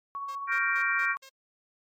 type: tone with tremolo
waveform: sine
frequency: 1116 Hz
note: C#6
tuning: 11 cents sharp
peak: -31 dBFS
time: 0.15-1.17 s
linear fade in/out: 0 ms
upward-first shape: triangle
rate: 15 Hz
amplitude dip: 40%
type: tone bursts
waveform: 5% pulse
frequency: 536 Hz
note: C5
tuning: 42 cents sharp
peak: -36 dBFS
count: 5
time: 0.28-1.295 s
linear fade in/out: 10 ms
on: 75 ms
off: 160 ms
type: chord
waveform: sine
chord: G minor seventh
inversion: third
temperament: equal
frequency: 1396.9 / 1568 / 1864.7 / 2349 Hz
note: F6 / G6 / Bb6 / D7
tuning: 0 / 0 / 0 / 0 cents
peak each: -30 dBFS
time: 0.47-1.16 s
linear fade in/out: 50 ms
effects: MP3 64 kbps